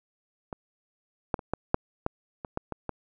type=clicks; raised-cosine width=1 ms; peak=-21 / -10 / -26 / -13 / -6 / -12 / -21 / -15 / -19 / -17 dBFS; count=10; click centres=0.528 / 1.342 / 1.392 / 1.536 / 1.744 / 2.064 / 2.448 / 2.574 / 2.723 / 2.893 s; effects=none